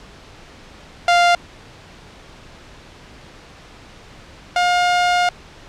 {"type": "tone pair in turn", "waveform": "sawtooth", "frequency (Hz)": [698.5, 711.5], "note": ["F5", "F5"], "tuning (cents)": [0, 32], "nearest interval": "unison", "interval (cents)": 32, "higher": "second", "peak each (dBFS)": [-7, -10], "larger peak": "first", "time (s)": [[1.08, 1.35], [4.56, 5.29]], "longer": "second", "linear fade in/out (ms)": 2, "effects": ["pink hiss -42 dBFS RMS until 5.68 s", "low-pass 5000 Hz 12 dB/octave"]}